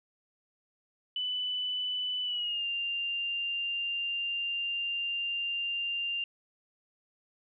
sine tone with pitch glide, 2991 to 2791 Hz, F#7 to F7, +18 to -2 cents, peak -30 dBFS, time 1.16-6.24 s, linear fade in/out 2 ms, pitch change -120 cents, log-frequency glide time 2.23-2.66 s, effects none

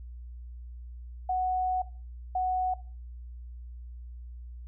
sine tone bursts at uneven times, 740 Hz, F#5, in tune, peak -25 dBFS, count 2, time 1.29-1.82 / 2.35-2.74 s, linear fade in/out 5 ms, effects noise-tail reverb RT60 0.4 s tail -19 dB re dry + added 60 Hz sine -40 dBFS peak until 4.67 s

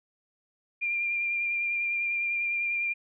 sine tone with vibrato, 2391 Hz, D7, 30 cents sharp, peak -26 dBFS, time 0.81-2.94 s, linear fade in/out 20 ms, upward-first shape sine, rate 10 Hz, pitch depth 19 cents each way, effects none

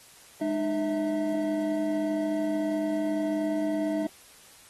triangle tone cluster, 206.1 / 304.4 / 651 Hz, G#3 / D#4 / E5, -13 / -38 / -22 cents, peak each -33 / -25 / -29 dBFS, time 0.41-4.07 s, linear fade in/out 5 ms, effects white hiss -53 dBFS RMS until 4.69 s + AAC 32 kbps

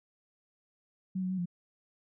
sine tone with pitch steps, 187.4 / 184.3 / 187.5 / 175.5 Hz, F#3 / F#3 / F#3 / F3, +22 / -7 / +23 / +9 cents, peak -30 dBFS, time 1.15-1.458 s, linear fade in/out 10 ms, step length 77 ms, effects none

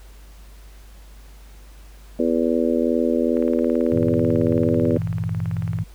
harmonic tone, 82.41 Hz, E2, in tune, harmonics 3 / 4 / 5 / 6 / 7, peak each -21 / -23 / -25 / -24 / -26 dBFS, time 2.19-4.98 s, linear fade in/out 5 ms
click train, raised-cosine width 0.5 ms, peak -23 dBFS, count 45, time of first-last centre 3.37-5.788 s, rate 18.2 Hz
sine chord, E diminished, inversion first, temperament equal with one note detuned, 98 / 116.54 / 163.3 Hz, G2 / Bb2 / E3, 0 / 0 / -16 cents, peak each -26 dBFS, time 3.92-5.84 s, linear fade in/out 5 ms
effects added 50 Hz sine -41 dBFS peak until 5.94 s + pink hiss -52 dBFS RMS until 5.94 s

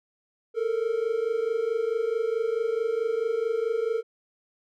triangle tone pair together, 438 / 462.6 Hz, A4 / A#4, -8 / -13 cents, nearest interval minor second, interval 95 cents, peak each -26 / -24 dBFS, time 0.54-4.03 s, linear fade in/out 50 ms, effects none

